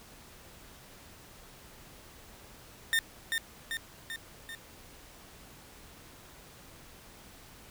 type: tone with echo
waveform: 30% pulse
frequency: 1818 Hz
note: A#6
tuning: 44 cents flat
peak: -22 dBFS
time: 2.93-2.99 s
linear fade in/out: 0 ms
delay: 390 ms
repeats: 4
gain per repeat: -4 dB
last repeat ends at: 4.55 s
effects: pink hiss -53 dBFS RMS until 7.7 s